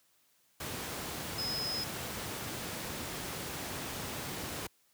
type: tone in noise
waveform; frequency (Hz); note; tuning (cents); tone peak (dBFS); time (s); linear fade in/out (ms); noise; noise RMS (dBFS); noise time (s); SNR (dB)
sine; 5100; D#8; +42; -34; 1.38-1.84; 5; pink; -39; 0.6-4.67; +2
effects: white hiss -70 dBFS RMS until 4.93 s + high-pass 80 Hz 12 dB/octave